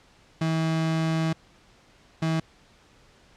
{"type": "tone bursts at uneven times", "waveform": "35% pulse", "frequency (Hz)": 161.3, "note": "E3", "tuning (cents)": -37, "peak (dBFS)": -21, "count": 2, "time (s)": [[0.41, 1.33], [2.22, 2.4]], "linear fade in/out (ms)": 5, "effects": ["pink hiss -57 dBFS RMS until 3.36 s", "low-pass 6000 Hz 12 dB/octave"]}